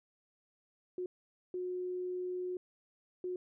sine tone bursts at uneven times, 363.1 Hz, F#4, 33 cents flat, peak -35 dBFS, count 3, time 0.98-1.06 / 1.54-2.57 / 3.24-3.36 s, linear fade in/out 2 ms, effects none

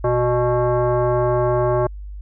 sine tone with frequency modulation, 121.4 Hz, B2, 29 cents flat, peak -15 dBFS, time 0.04-1.87 s, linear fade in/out 5 ms, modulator 490 Hz, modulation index 1.6, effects added 50 Hz sine -30 dBFS peak until 2.21 s

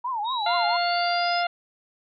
sine tone with vibrato, 932.3 Hz, A#5, in tune, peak -25 dBFS, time 0.04-0.77 s, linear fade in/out 10 ms, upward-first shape triangle, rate 4.4 Hz, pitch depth 250 cents each way
sine exponential sweep, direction up, 3729 to 5130 Hz, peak -30 dBFS, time 0.24-1.44 s, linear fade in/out 50 ms
harmonic tone, 698.5 Hz, F5, in tune, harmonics 1 / 2 / 3 / 4 / 5 / 6, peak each -23 / -29 / -33 / -35 / -37 / -39 dBFS, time 0.46-1.47 s, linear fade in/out 5 ms
effects none

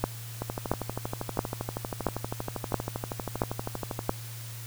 two click trains, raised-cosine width 1 ms, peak -17 / -10 dBFS, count 46 / 7, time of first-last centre 0.42-3.991 / 0.04-4.094 s, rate 12.6 / 1.48 Hz, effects added 115 Hz sine -39 dBFS peak until 4.66 s + white hiss -45 dBFS RMS until 4.66 s

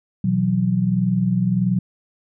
sine chord, B suspended fourth, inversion none, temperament equal, 123.47 / 164.81 / 185 Hz, B2 / E3 / F#3, 0 / 0 / 0 cents, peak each -22 / -24 / -18 dBFS, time 0.24-1.79 s, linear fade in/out 5 ms, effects none

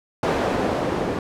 blue noise with low-pass filter sweep, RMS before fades -23 dBFS, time 0.23-1.19 s, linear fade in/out 2 ms, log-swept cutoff 540 to 360 Hz, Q 0.81, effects none

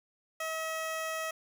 15% pulse tone, 641 Hz, E5, 49 cents flat, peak -27 dBFS, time 0.4-1.31 s, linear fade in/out 5 ms, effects none

